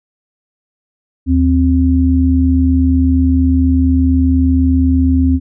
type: tone pair together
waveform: sine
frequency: 78 / 262.4 Hz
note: D#2 / C4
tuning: +5 / +5 cents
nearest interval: octave + major sixth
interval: 2100 cents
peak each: -11 dBFS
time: 1.26-5.4 s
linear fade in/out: 50 ms
effects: none